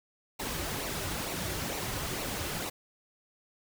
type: noise with flanger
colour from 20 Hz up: pink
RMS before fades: -35 dBFS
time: 0.39-2.7 s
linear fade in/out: 10 ms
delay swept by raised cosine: 0.59 to 4.49 ms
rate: 2.2 Hz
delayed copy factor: -0.55
effects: none